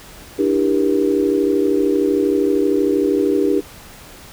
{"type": "chord", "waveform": "sine", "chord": "E half-diminished seventh", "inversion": "third", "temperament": "just", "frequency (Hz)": [296.7, 329.6, 395.6, 474.7], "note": ["D4", "E4", "G4", "Bb4"], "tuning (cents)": [18, 0, 16, 31], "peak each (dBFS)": [-18, -22, -17, -22], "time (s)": [0.38, 3.61], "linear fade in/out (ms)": 20, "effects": ["pink hiss -40 dBFS RMS until 4.32 s"]}